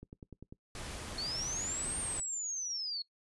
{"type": "click train", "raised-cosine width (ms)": 3, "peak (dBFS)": -34, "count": 6, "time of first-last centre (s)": [0.03, 0.525], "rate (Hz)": 10.1}
{"type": "noise", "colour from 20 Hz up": "pink", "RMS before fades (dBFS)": -43, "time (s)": [0.75, 2.2], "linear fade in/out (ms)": 2}
{"type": "linear two-way sweep", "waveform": "sine", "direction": "up then down", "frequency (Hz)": [4295, 8870, 4295], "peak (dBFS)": -35, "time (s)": [1.18, 3.02], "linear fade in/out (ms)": 2, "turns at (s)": 1.99}
{"effects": ["noise-tail reverb RT60 0.1 s tail -19 dB re dry", "resampled to 24000 Hz"]}